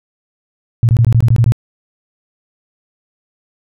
sine tone bursts, 116.54 Hz, A#2, in tune, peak -6 dBFS, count 9, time 0.83-1.521 s, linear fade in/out 0 ms, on 59 ms, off 20 ms, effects none

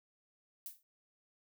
violet noise with exponential decay, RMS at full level -41 dBFS, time 0.66-0.83 s, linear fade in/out 1 ms, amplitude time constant 36 ms, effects none

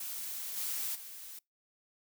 blue noise with level steps, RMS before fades -40 / -36 / -47 dBFS, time 0-1.39 s, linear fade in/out 5 ms, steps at 0.56 / 0.94 s, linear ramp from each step 20 ms, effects noise-tail reverb RT60 0.2 s tail -26 dB re dry

